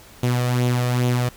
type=tone with flanger; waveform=sawtooth; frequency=123.47 Hz; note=B2; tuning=in tune; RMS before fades=-20 dBFS; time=0.23-1.29 s; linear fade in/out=5 ms; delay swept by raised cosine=0.29 to 1.69 ms; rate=2.4 Hz; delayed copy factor=+0.5; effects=pink hiss -46 dBFS RMS until 1.36 s